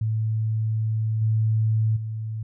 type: tone with level steps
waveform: sine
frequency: 110 Hz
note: A2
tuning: in tune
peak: -21 / -18 / -27 dBFS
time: 0.01-2.43 s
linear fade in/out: 5 ms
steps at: 1.21 / 1.96 s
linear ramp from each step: 10 ms
effects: none